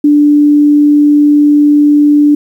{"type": "tone", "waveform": "sine", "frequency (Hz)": 293.7, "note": "D4", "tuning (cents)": 0, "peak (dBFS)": -3, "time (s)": [0.04, 2.35], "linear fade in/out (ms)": 5, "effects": ["7-bit"]}